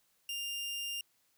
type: tone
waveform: sawtooth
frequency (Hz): 2800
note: F7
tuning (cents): +4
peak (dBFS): -33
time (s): 0.29-1.01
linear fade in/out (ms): 2
effects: white hiss -73 dBFS RMS until 1.37 s